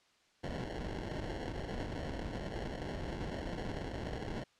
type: noise with sample-and-hold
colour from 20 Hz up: pink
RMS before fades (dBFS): -40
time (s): 0.43-4.44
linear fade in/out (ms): 10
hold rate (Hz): 1225
effects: white hiss -69 dBFS RMS until 4.59 s + low-pass 5000 Hz 12 dB/octave